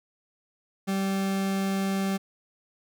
40% pulse tone, 194.2 Hz, G3, 16 cents flat, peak -24 dBFS, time 0.87-2.18 s, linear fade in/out 20 ms, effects none

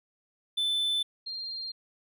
triangle / sine tone pair in turn, 3520 / 4194 Hz, A7 / C8, 0 / +3 cents, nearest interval minor third, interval 303 cents, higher second, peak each -24 / -34 dBFS, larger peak first, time 0.57-1.03 / 1.26-1.72 s, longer neither, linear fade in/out 10 ms, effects none

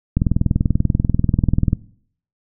click train, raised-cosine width 5 ms, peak -3 dBFS, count 33, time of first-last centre 0.17-1.731 s, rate 20.5 Hz, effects noise-tail reverb RT60 0.6 s tail -20 dB re dry

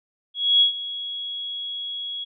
sine tone with ADSR envelope, 3332 Hz, G#7, 5 cents sharp, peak -12 dBFS, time 0.34-2.25 s, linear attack 270 ms, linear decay 110 ms, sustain -16 dB, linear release 19 ms, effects none

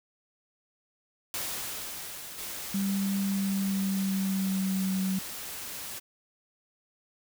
white noise with exponential decay, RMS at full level -33 dBFS, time 1.34-5.53 s, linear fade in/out 1 ms, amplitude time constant 910 ms
white noise, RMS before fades -39 dBFS, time 2.37-6 s, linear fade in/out 20 ms
sine tone with pitch glide, 196.6 to 189.68 Hz, G3 to F#3, +5 to +43 cents, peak -26 dBFS, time 2.74-5.19 s, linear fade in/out 5 ms, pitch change -62 cents, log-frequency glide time 3.23-5.01 s
effects none

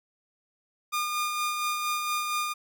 sawtooth tone with tremolo, 1213 Hz, D#6, 44 cents flat, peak -22 dBFS, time 0.92-2.54 s, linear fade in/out 20 ms, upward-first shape sine, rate 4.3 Hz, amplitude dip 35%, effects none

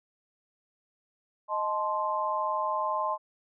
sine chord, A diminished, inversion second, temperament equal with one note detuned, 622.3 / 868.4 / 1046.5 Hz, Eb5 / A5 / C6, 0 / -23 / 0 cents, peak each -33 / -32 / -29 dBFS, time 1.48-3.18 s, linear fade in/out 50 ms, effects none

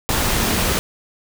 sine tone in noise, 229.4 Hz, A#3, 28 cents flat, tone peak -28 dBFS, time 0.35-0.58 s, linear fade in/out 0 ms, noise pink, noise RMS -19 dBFS, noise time 0.09-0.79 s, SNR -12 dB, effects none

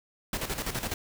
pink noise with tremolo, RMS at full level -31 dBFS, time 0.33-0.94 s, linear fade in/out 2 ms, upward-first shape square, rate 12 Hz, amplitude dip 65%, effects none

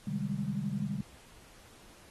sine chord, Ab major seventh, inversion first, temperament equal with one note detuned, 130.81 / 152.19 / 196 / 207.7 Hz, C3 / Eb3 / G3 / Ab3, 0 / -38 / 0 / 0 cents, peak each -39 / -37 / -35 / -37 dBFS, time 0.07-1.01 s, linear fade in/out 5 ms, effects pink hiss -57 dBFS RMS until 2.1 s + AAC 32 kbps

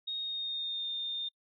sine tone with pitch glide, 3729 to 3633 Hz, A#7 to A#7, 0 to -45 cents, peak -33 dBFS, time 0.07-1.29 s, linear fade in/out 10 ms, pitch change -45 cents, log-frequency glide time 0.19-0.89 s, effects noise-tail reverb RT60 0.1 s tail -25 dB re dry

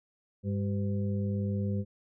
harmonic tone with a mistuned harmonic, 101 Hz, G#2, 48 cents flat, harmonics 1 / 2 / 4 / 5, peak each -30 / -32 / -42 / -42 dBFS, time 0.43-1.85 s, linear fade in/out 50 ms, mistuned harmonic 4, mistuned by -70 cents, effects none

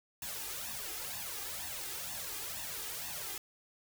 white noise with flanger, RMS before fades -41 dBFS, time 0.22-3.38 s, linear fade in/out 2 ms, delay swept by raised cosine 1.1 to 2.5 ms, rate 2.1 Hz, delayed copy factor +0.75, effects none

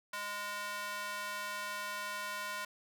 square tone with high-pass filter, 205.7 Hz, G#3, 16 cents flat, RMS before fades -40 dBFS, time 0.13-2.65 s, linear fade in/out 5 ms, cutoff 1200 Hz, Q 1.6, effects none

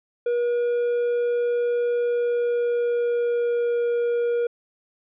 triangle tone with pitch glide, 480 to 475.3 Hz, B4 to A#4, -49 to +34 cents, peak -18 dBFS, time 0.26-4.47 s, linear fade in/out 5 ms, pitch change -17 cents, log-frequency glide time 1.94-3.85 s, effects resampled to 8000 Hz

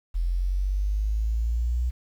sine linear sweep, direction up, 41.91 to 61.74 Hz, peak -22 dBFS, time 0.14-1.91 s, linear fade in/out 20 ms, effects 9-bit

